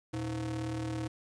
square ring-modulated tone, 100 Hz, G2, 35 cents sharp, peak -31 dBFS, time 0.13-1.08 s, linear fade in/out 10 ms, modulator 219 Hz, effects resampled to 22050 Hz + 10-bit

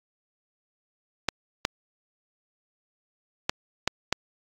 clicks, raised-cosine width 0.2 ms, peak -5 dBFS, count 5, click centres 1.287 / 1.651 / 3.495 / 3.876 / 4.126 s, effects AAC 48 kbps

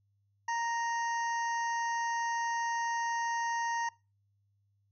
harmonic tone with a mistuned harmonic, 932.3 Hz, A#5, in tune, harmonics 1 / 2 / 3 / 5 / 6 / 7, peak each -31 / -37 / -51 / -56 / -49 / -47 dBFS, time 0.48-3.89 s, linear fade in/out 5 ms, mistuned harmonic 7, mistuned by -86 cents, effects noise-tail reverb RT60 0.3 s tail -23 dB re dry + added 100 Hz sine -70 dBFS peak until 4.91 s

